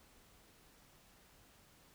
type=silence; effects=pink hiss -65 dBFS RMS until 1.94 s